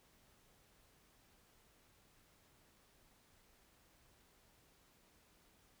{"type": "silence", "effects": ["pink hiss -70 dBFS RMS until 5.8 s"]}